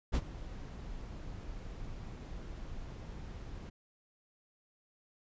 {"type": "noise with ADSR envelope", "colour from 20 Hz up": "brown", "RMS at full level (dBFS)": -26, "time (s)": [0.12, 3.7], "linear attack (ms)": 33, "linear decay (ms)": 52, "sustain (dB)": -18, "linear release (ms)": 12, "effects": ["resampled to 16000 Hz"]}